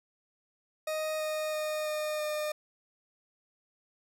40% pulse tone with pitch steps, 623 / 618.7 / 614.4 / 610.2 / 606 Hz, D#5 / D#5 / D#5 / D#5 / D#5, +2 / -10 / -22 / -34 / -46 cents, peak -30 dBFS, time 0.87-2.52 s, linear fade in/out 5 ms, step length 330 ms, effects none

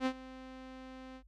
sawtooth tone with ADSR envelope, 260 Hz, C4, 11 cents flat, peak -24 dBFS, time 0-1.23 s, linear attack 59 ms, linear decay 69 ms, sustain -19 dB, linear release 71 ms, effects added 50 Hz sine -58 dBFS peak until 1.27 s + low-pass 4000 Hz 12 dB/octave

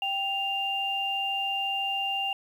sine tone pair together, 784 / 2794 Hz, G5 / F7, 0 / 0 cents, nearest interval octave + minor seventh, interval 2200 cents, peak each -31 / -28 dBFS, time 0.02-2.33 s, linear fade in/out 2 ms, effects 9-bit

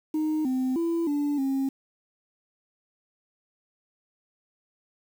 sine tone with pitch steps, 309.7 / 258.1 / 335.1 / 290 / 270 Hz, D#4 / C4 / E4 / D4 / C#4, -8 / -23 / +29 / -22 / -45 cents, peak -21 dBFS, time 0.14-1.69 s, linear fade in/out 5 ms, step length 310 ms, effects tanh soft clip ceiling -22 dBFS + 8-bit

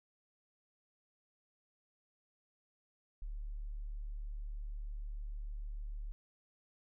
sine tone, 36.71 Hz, D1, in tune, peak -39 dBFS, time 3.22-6.12 s, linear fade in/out 0 ms, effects none

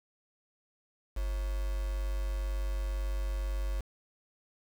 sine tone with quantisation, 49 Hz, G1, in tune, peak -30 dBFS, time 1.16-3.81 s, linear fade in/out 10 ms, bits 7, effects none

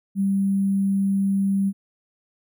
sine tone with sample-and-hold, 196 Hz, G3, in tune, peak -18 dBFS, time 0.15-1.73 s, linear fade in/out 50 ms, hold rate 11025 Hz, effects none

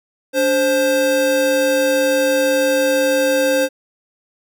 square tone pair together, 288 / 526 Hz, D4 / C5, -34 / +9 cents, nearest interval minor seventh, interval 1043 cents, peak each -22 / -15 dBFS, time 0.33-3.69 s, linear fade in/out 50 ms, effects none

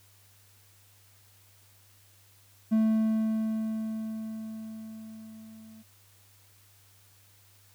triangle tone with level ramp, 220 Hz, A3, in tune, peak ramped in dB -18 to -46 dBFS, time 2.71-5.83 s, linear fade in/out 20 ms, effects added 99 Hz sine -61 dBFS peak until 7.74 s + white hiss -61 dBFS RMS until 7.74 s

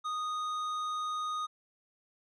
triangle tone with tanh clipping, 1240 Hz, D#6, 6 cents flat, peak -34 dBFS, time 0.04-1.47 s, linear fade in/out 20 ms, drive 14 dB, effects none

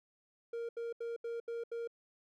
triangle tone bursts, 466.2 Hz, A#4, in tune, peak -35 dBFS, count 6, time 0.53-1.875 s, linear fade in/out 5 ms, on 160 ms, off 77 ms, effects none

